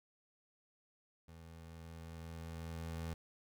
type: tone with level ramp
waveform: 25% pulse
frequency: 82.3 Hz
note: E2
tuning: 2 cents flat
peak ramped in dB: -50 to -36 dBFS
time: 1.28-3.14 s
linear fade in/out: 5 ms
effects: none